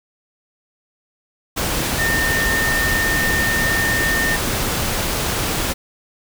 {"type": "tone in noise", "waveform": "sine", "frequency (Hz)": 1819, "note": "A#6", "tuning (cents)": -43, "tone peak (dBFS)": -18, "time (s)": [1.98, 4.37], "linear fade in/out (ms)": 20, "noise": "pink", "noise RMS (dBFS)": -21, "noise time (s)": [1.56, 5.74], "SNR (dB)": 0, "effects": []}